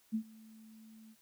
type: tone with ADSR envelope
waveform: sine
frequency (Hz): 220.6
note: A3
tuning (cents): +5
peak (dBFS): -29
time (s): 0.12-1.16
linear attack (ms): 28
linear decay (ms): 80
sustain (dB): -24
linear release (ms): 50
effects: white hiss -68 dBFS RMS until 1.21 s